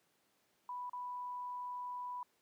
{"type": "tone with dropouts", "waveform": "sine", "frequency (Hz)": 987.8, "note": "B5", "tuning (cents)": 0, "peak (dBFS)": -40, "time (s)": [0.69, 2.23], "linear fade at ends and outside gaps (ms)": 2, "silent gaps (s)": [0.896, 0.932], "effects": ["pink hiss -75 dBFS RMS until 2.41 s", "high-pass 200 Hz 12 dB/octave"]}